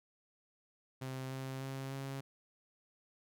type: tone with pitch steps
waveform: sawtooth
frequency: 131.2 / 132.8 / 134.42 / 136.06 Hz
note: C3 / C3 / C3 / C#3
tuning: +5 / +26 / +47 / -32 cents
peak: -36 dBFS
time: 1.01-2.21 s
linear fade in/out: 10 ms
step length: 300 ms
effects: none